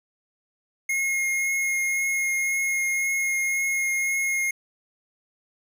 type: tone with vibrato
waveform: square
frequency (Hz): 2151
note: C7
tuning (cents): +47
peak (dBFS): -23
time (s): 0.89-4.51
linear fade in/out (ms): 5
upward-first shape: triangle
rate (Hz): 1.9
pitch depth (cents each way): 11
effects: none